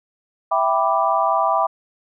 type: chord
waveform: sine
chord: E minor seventh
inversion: none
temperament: equal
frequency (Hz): 659.3 / 784 / 987.8 / 1174.7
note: E5 / G5 / B5 / D6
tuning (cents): 0 / 0 / 0 / 0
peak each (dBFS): -21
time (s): 0.51-1.67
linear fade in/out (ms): 10
effects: none